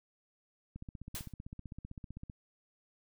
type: click train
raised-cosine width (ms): 5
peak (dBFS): -32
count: 25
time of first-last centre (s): 0.76-2.298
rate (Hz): 15.6
type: noise with exponential decay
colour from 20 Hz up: white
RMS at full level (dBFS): -37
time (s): 1.15-1.33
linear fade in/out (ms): 0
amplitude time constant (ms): 39
effects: none